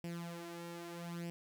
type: tone with flanger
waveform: sawtooth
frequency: 170.8 Hz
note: F3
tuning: 38 cents flat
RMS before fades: -45 dBFS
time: 0.04-1.3 s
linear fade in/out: 0 ms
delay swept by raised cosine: 0.38 to 3.68 ms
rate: 0.8 Hz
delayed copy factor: +0.7
effects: none